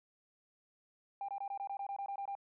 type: tone bursts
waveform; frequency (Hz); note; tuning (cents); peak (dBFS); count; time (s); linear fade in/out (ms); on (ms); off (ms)
sine; 796; G5; +26; -36; 12; 1.21-2.352; 2; 75; 22
effects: tanh soft clip ceiling -34 dBFS